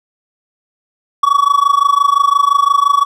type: tone with amplitude modulation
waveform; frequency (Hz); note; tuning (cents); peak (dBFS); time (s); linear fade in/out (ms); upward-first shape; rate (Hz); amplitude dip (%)
triangle; 1132; C#6; +36; -3; 1.23-3.05; 5; sine; 25.8; 90
effects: none